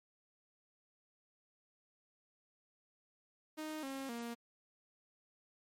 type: tone with pitch steps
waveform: sawtooth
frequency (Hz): 310 / 269.9 / 234.9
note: D#4 / C#4 / A#3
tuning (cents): -6 / -46 / +13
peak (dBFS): -37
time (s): 3.57-4.35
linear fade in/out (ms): 20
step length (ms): 260
effects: MP3 64 kbps